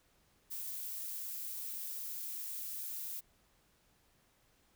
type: noise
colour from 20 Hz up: violet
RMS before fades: -42 dBFS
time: 0.5-3.21 s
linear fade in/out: 20 ms
effects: pink hiss -71 dBFS RMS until 4.75 s